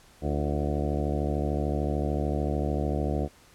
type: harmonic tone with a mistuned harmonic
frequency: 73.42 Hz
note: D2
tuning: in tune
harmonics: 1 / 2 / 3 / 4 / 5 / 6 / 7 / 8 / 9 / 10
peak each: -29 / -32 / -34 / -35 / -36 / -37 / -37 / -38 / -39 / -39 dBFS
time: 0.21-3.29 s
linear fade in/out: 50 ms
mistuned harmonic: 5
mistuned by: -63 cents
effects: pink hiss -56 dBFS RMS until 3.54 s + low-pass 12000 Hz 12 dB/octave